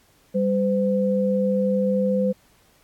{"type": "tone pair together", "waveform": "sine", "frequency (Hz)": [196.9, 509.8], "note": ["G3", "C5"], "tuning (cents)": [8, -45], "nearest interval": "octave + major third", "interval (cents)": 1647, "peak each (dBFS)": -21, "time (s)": [0.34, 2.33], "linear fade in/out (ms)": 20, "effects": ["pink hiss -59 dBFS RMS until 2.83 s", "AAC 64 kbps"]}